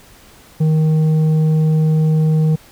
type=tone with tanh clipping; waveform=sine; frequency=156.7 Hz; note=D#3; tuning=13 cents sharp; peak=-12 dBFS; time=0.6-2.56 s; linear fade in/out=10 ms; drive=6 dB; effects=pink hiss -45 dBFS RMS until 2.71 s